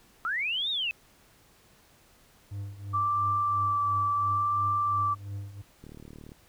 sine linear two-way sweep, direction up then down, 1262 to 3800 to 2541 Hz, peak -27 dBFS, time 0.25-0.91 s, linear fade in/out 0 ms, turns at 0.7 s
triangle tone with tremolo, 100.2 Hz, G2, 38 cents sharp, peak -30 dBFS, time 2.51-5.62 s, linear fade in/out 10 ms, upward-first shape triangle, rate 2.9 Hz, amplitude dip 80%
sine tone with vibrato, 1168 Hz, D6, 10 cents flat, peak -24 dBFS, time 2.93-5.15 s, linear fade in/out 20 ms, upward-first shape sine, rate 0.72 Hz, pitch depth 13 cents each way
click train, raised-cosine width 3 ms, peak -33 dBFS, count 19, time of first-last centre 5.84-6.319 s, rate 37.6 Hz
effects pink hiss -60 dBFS RMS until 6.48 s

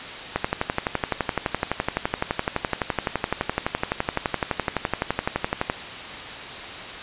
click train, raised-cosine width 0.5 ms, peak -6 dBFS, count 64, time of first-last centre 0.36-5.699 s, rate 11.8 Hz, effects white hiss -34 dBFS RMS until 7.02 s + resampled to 8000 Hz

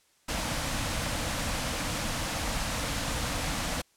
pink band-stop noise, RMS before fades -31 dBFS, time 0.28-3.82 s, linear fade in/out 10 ms, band 330 to 460 Hz, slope 96 dB/octave, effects white hiss -66 dBFS RMS until 3.96 s + low-pass 10000 Hz 12 dB/octave

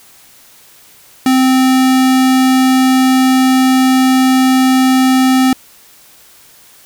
square tone, 260 Hz, C4, 11 cents flat, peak -8 dBFS, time 1.26-5.53 s, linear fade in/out 2 ms, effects white hiss -43 dBFS RMS until 6.85 s

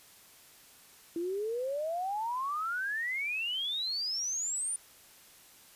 sine exponential sweep, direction up, 329.6 to 9397 Hz, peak -31 dBFS, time 1.16-4.76 s, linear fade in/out 2 ms, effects white hiss -57 dBFS RMS until 5.75 s + resampled to 32000 Hz

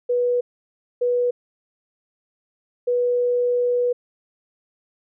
sine tone bursts at uneven times, 488.9 Hz, B4, 18 cents flat, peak -17 dBFS, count 3, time 0.09-0.41 / 1.01-1.31 / 2.87-3.93 s, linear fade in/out 10 ms, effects none

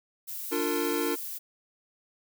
violet noise, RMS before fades -37 dBFS, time 0.27-1.39 s, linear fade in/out 20 ms
square chord, Bb major, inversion first, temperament equal with one note detuned, 293.7 / 349.2 / 455.3 Hz, D4 / F4 / Bb4, 0 / 0 / -41 cents, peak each -32 / -32 / -32 dBFS, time 0.51-1.16 s, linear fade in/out 20 ms
effects none

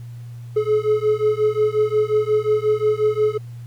triangle beating tone pair, 424.1 / 429.7 Hz, G#4 / A4, +36 / -41 cents, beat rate 5.6 Hz, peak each -17 dBFS, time 0.56-3.38 s, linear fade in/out 10 ms, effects added 119 Hz sine -32 dBFS peak until 3.66 s + pink hiss -55 dBFS RMS until 3.66 s

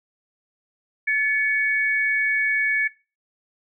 sine tone pair together, 1731 / 2235 Hz, A6 / C#7, -29 / +14 cents, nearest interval major third, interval 443 cents, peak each -21 dBFS, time 1.07-2.88 s, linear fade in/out 10 ms, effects noise-tail reverb RT60 0.3 s tail -17 dB re dry

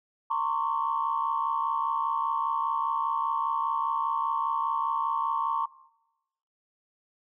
sine tone cluster, 914 / 1066 / 1131 Hz, A#5 / C6 / C#6, -34 / +32 / +34 cents, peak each -29 dBFS, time 0.3-5.66 s, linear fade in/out 10 ms, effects noise-tail reverb RT60 0.9 s tail -20 dB re dry + tanh soft clip ceiling -15 dBFS

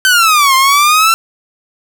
sawtooth exponential two-way sweep, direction down then up, 1549 to 1046.5 to 1356 Hz, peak -3 dBFS, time 0.05-1.14 s, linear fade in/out 0 ms, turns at 0.55 s, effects none

